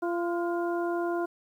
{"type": "harmonic tone with a mistuned harmonic", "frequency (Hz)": 344.4, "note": "F4", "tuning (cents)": -24, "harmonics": [1, 2, 3, 4], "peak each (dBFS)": [-28, -33, -38, -39], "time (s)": [0.02, 1.26], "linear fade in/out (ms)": 10, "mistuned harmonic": 4, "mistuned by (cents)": 44, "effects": ["10-bit"]}